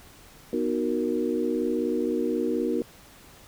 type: chord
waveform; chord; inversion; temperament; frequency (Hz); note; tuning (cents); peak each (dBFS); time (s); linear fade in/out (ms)
sine; B major seventh; none; equal; 246.9 / 311.1 / 370 / 466.2; B3 / D#4 / F#4 / A#4; 0 / 0 / 0 / 0; -29; 0.53-2.82; 2
effects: pink hiss -51 dBFS RMS until 3.47 s